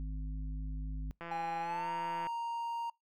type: harmonic tone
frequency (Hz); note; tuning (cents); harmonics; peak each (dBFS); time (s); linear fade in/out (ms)
51.91; G#1; 0; 1 / 3 / 5; -36 / -46 / -50; 0-1.11; 0
type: click train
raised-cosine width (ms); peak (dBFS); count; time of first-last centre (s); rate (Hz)
0.5; -29; 180; 1.21-2.269; 169
type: tone with pitch glide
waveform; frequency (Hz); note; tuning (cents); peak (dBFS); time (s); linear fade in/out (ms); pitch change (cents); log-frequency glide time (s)
triangle; 821 to 932.2; G#5 to A#5; -20 to 0; -33; 1.31-2.9; 5; +220; 1.6-1.9
effects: noise-tail reverb RT60 0.2 s tail -26 dB re dry